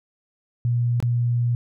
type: tone with dropouts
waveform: sine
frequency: 120 Hz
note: B2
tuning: 49 cents flat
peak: -18 dBFS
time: 0.65-1.55 s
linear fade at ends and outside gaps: 0 ms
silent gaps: 1.002-1.026 s
effects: none